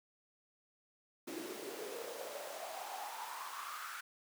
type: noise with high-pass filter sweep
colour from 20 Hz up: pink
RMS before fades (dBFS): -45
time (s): 1.27-4.01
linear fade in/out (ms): 10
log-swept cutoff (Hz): 310 to 1400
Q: 6.4
effects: none